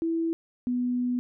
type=tone pair in turn; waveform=sine; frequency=329.6 / 246.9 Hz; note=E4 / B3; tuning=0 / 0 cents; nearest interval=perfect fourth; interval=500 cents; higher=first; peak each=-24 dBFS; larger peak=neither; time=0.02-0.33 / 0.67-1.19 s; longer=second; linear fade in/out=0 ms; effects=none